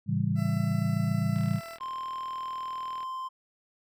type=chord; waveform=sine; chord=A dominant seventh; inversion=none; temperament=just; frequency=110 / 137.5 / 165 / 198 Hz; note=A2 / C#3 / E3 / G3; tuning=0 / -14 / +2 / +18 cents; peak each=-30 dBFS; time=0.06-1.61 s; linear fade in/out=50 ms
type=tone; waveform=20% pulse; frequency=668 Hz; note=E5; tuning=23 cents sharp; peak=-35 dBFS; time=0.35-1.79 s; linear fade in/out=50 ms
type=click train; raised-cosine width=0.3 ms; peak=-31 dBFS; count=68; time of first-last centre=1.36-3.031 s; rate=40.1 Hz
type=tone with pitch glide; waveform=triangle; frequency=1048 to 1041.4 Hz; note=C6 to C6; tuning=+2 to -8 cents; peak=-31 dBFS; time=1.8-3.29 s; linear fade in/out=20 ms; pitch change=-10 cents; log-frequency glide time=2.14-2.77 s
effects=none